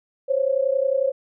sine tone pair together, 523.3 / 554.4 Hz, C5 / C#5, 0 / 0 cents, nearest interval minor second, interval 100 cents, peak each -21 dBFS, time 0.28-1.12 s, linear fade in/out 20 ms, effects none

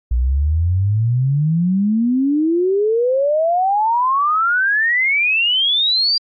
sine exponential sweep, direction up, 57.8 to 4788 Hz, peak -13 dBFS, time 0.11-6.18 s, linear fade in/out 5 ms, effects AAC 64 kbps

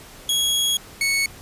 sawtooth tone pair in turn, 3322 / 2212 Hz, G#7 / C#7, 0 / -4 cents, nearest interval perfect fifth, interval 704 cents, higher first, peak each -15 dBFS, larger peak neither, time 0.29-0.77 / 1.01-1.26 s, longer first, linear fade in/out 2 ms, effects pink hiss -43 dBFS RMS until 1.41 s + resampled to 32000 Hz

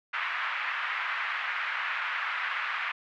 pink band-pass noise, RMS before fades -32 dBFS, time 0.13-2.92 s, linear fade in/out 10 ms, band 1200 to 2400 Hz, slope 24 dB/octave, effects none

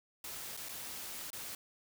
white noise with dropouts, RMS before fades -44 dBFS, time 0.24-1.55 s, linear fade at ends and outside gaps 2 ms, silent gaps 0.567-0.573 / 0.687-0.691 / 1.304-1.33 s, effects none

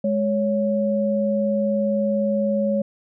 sine tone pair together, 208.6 / 557 Hz, G#3 / C#5, +8 / +8 cents, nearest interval octave + perfect fourth, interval 1700 cents, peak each -21 dBFS, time 0.04-2.82 s, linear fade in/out 5 ms, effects none

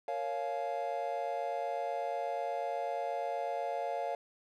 triangle chord, Bb minor seventh, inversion none, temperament equal with one note detuned, 466.2 / 554.4 / 698.5 / 848.6 Hz, Bb4 / Db5 / F5 / Ab5, 0 / 0 / 0 / +37 cents, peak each -40 / -36 / -34 / -40 dBFS, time 0.08-4.15 s, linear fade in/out 2 ms, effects none

